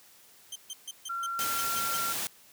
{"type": "tone bursts", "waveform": "20% pulse", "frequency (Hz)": 3130, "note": "G7", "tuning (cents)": -3, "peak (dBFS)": -31, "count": 9, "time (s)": [0.52, 1.973], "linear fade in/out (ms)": 5, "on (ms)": 37, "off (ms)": 140}
{"type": "tone", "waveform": "sine", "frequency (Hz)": 1370, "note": "F6", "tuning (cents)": -34, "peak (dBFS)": -31, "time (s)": [1.09, 2.13], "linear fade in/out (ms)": 10}
{"type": "noise", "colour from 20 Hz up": "white", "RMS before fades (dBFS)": -33, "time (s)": [1.39, 2.27], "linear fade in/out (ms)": 0}
{"effects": ["white hiss -57 dBFS RMS until 2.52 s", "high-pass 80 Hz 12 dB/octave"]}